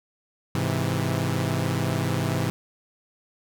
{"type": "chord", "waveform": "sawtooth", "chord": "Ab augmented", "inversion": "none", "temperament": "equal with one note detuned", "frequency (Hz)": [103.83, 130.81, 164.15], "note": ["Ab2", "C3", "E3"], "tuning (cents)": [0, 0, -7], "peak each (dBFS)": [-24, -23, -24], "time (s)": [0.55, 2.5], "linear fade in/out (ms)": 0, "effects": []}